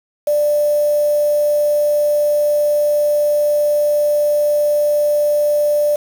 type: tone with quantisation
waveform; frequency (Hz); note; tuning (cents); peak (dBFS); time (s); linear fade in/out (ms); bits
sine; 591; D5; +11; -12; 0.27-5.96; 5; 5
effects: none